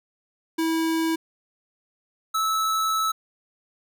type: tone pair in turn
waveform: square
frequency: 325.1 / 1305.7 Hz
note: E4 / E6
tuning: -24 / -17 cents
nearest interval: 2 octaves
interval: 2407 cents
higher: second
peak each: -22 dBFS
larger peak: neither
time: 0.58-1.16 / 2.34-3.12 s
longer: second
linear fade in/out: 10 ms
effects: none